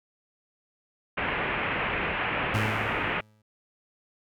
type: low-pass noise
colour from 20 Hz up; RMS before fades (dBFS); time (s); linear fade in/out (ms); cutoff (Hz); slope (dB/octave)
white; -29; 1.17-3.21; 10; 2700; 48
type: tone with exponential decay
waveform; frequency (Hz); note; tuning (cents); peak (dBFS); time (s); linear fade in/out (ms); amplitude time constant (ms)
30% pulse; 107.3; A2; -43; -21; 2.54-3.42; 5; 190
effects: none